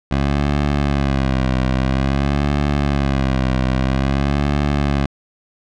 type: tone with vibrato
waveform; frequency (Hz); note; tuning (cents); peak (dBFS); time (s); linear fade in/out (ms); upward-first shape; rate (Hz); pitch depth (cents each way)
15% pulse; 68.2; C#2; -28; -9; 0.11-5.06; 5; sine; 0.5; 100
effects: low-pass 4000 Hz 12 dB/octave